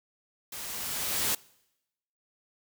white noise with level ramp, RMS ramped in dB -40 to -27 dBFS, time 0.52-1.35 s, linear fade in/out 5 ms, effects noise-tail reverb RT60 0.9 s tail -24 dB re dry

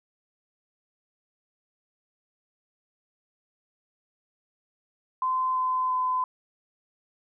sine tone with pitch steps, 1030 / 1023.5 / 1017 Hz, C6 / C6 / C6, -28 / -38 / -50 cents, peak -23 dBFS, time 5.22-6.24 s, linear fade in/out 2 ms, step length 340 ms, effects none

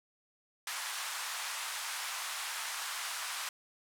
pink band-pass noise, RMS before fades -39 dBFS, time 0.67-3.49 s, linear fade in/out 2 ms, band 930 to 12000 Hz, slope 24 dB/octave, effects none

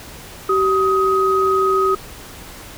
sine tone pair together, 383.6 / 1258 Hz, G4 / D#6, -37 / +19 cents, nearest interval octave + major sixth, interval 2056 cents, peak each -16 / -16 dBFS, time 0.49-1.95 s, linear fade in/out 5 ms, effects pink hiss -37 dBFS RMS until 2.77 s

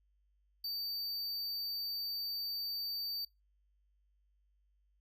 square tone, 4610 Hz, D8, 33 cents flat, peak -37 dBFS, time 0.64-3.25 s, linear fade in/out 5 ms, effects noise-tail reverb RT60 0.2 s tail -23 dB re dry + added 50 Hz sine -70 dBFS peak until 5 s

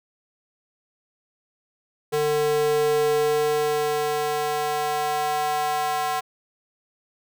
square tone with high-pass filter sweep, 150 Hz, D3, 37 cents sharp, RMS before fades -23 dBFS, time 2.12-6.21 s, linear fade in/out 20 ms, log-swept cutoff 370 to 840 Hz, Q 3.1, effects none

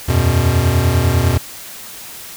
square chord, E suspended second, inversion none, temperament equal, 82.41 / 92.5 / 123.47 Hz, E2 / F#2 / B2, 0 / 0 / 0 cents, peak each -17 dBFS, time 0.08-1.38 s, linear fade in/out 10 ms, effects white hiss -33 dBFS RMS until 2.36 s

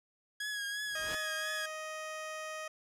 sawtooth tone with vibrato, 1661.2 Hz, G#6, in tune, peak -32 dBFS, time 0.4-1.66 s, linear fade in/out 5 ms, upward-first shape triangle, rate 2.9 Hz, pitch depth 46 cents each way
pink noise with exponential growth, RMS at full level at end -39 dBFS, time 0.77-1.15 s, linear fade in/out 5 ms, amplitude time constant 81 ms
15% pulse tone, 625 Hz, D#5, 8 cents sharp, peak -33 dBFS, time 0.95-2.68 s, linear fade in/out 5 ms
effects low-pass 11000 Hz 12 dB/octave

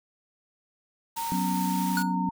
sine tone with vibrato, 920 Hz, A#5, 23 cents flat, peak -29 dBFS, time 1.16-2.31 s, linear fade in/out 20 ms, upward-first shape triangle, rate 1.6 Hz, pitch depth 9 cents each way
white band-stop noise, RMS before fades -38 dBFS, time 1.16-2.03 s, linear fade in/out 10 ms, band 360 to 890 Hz, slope 96 dB/octave
sine chord, F# suspended fourth, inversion none, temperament equal, 185 / 246.9 / 277.2 Hz, F#3 / B3 / C#4, 0 / 0 / 0 cents, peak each -27 / -33 / -33 dBFS, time 1.32-2.29 s, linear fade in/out 0 ms
square tone with exponential decay, 1458 Hz, F#6, 26 cents flat, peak -24 dBFS, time 1.97-2.15 s, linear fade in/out 2 ms, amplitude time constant 38 ms
effects none

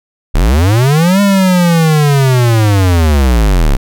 square linear two-way sweep, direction up then down, 30.87 to 203.3 to 30.87 Hz, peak -7 dBFS, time 0.34-3.77 s, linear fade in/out 10 ms, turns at 1.21 s, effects none

